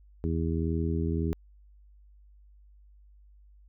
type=harmonic tone; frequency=81.7 Hz; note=E2; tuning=15 cents flat; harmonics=1 / 2 / 3 / 4 / 5; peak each=-29 / -32 / -34 / -35 / -36 dBFS; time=0.24-1.33 s; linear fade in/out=0 ms; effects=added 50 Hz sine -53 dBFS peak until 3.68 s